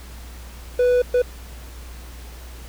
triangle tone bursts at uneven times, 493.9 Hz, B4, in tune, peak -12 dBFS, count 2, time 0.79-1.02 / 1.14-1.22 s, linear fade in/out 5 ms, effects added 60 Hz sine -36 dBFS peak until 2.68 s + pink hiss -44 dBFS RMS until 2.68 s

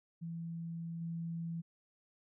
sine tone with level steps, 166.8 Hz, E3, 21 cents sharp, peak -39 / -37 dBFS, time 0.21-1.62 s, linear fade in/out 20 ms, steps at 1.01 s, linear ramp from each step 5 ms, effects none

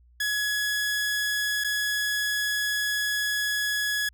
sawtooth tone with dropouts, 1684 Hz, G#6, 24 cents sharp, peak -21 dBFS, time 0.2-4.09 s, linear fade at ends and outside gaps 5 ms, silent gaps 1.639-1.644 s, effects added 60 Hz sine -54 dBFS peak until 4.13 s

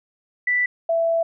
sine tone pair in turn, 1975.5 / 664.2 Hz, B6 / E5, 0 / +13 cents, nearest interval octave + perfect fifth, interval 1887 cents, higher first, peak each -17 dBFS, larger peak neither, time 0.47-0.66 / 0.89-1.23 s, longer second, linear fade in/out 5 ms, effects none

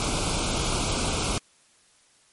pink band-stop noise, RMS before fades -26 dBFS, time 0-1.38 s, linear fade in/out 0 ms, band 1500 to 2200 Hz, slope 96 dB/octave, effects white hiss -60 dBFS RMS until 2.32 s + MP3 48 kbps

